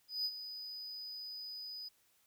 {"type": "tone with ADSR envelope", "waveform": "triangle", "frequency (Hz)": 4978, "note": "D#8", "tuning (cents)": 0, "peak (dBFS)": -31, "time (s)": [0.08, 1.89], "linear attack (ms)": 170, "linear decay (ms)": 54, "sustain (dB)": -11, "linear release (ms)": 13, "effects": ["white hiss -72 dBFS RMS until 2.26 s"]}